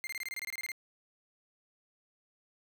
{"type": "tone bursts", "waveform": "40% pulse", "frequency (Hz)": 2100, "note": "C7", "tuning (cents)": 6, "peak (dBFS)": -35, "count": 13, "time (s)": [0.04, 0.718], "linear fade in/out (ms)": 0, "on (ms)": 30, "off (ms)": 24, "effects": []}